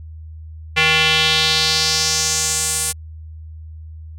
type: tone with band-pass filter sweep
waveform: square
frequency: 158 Hz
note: D#3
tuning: 27 cents sharp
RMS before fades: -17 dBFS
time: 0.76-2.93 s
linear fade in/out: 20 ms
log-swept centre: 2500 to 9400 Hz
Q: 2.6
effects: added 79 Hz sine -32 dBFS peak until 4.18 s